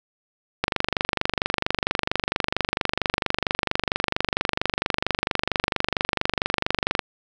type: click train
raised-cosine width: 0.3 ms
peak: -4 dBFS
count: 156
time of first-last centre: 0.64-6.992 s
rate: 24.4 Hz
effects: none